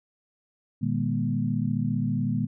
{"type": "tone cluster", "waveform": "sine", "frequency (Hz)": [117.4, 151.8, 203.8, 239.3], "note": ["A#2", "D#3", "G#3", "A#3"], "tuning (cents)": [13, -42, -32, 46], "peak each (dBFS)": -29, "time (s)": [0.81, 2.47], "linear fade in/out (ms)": 20, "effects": []}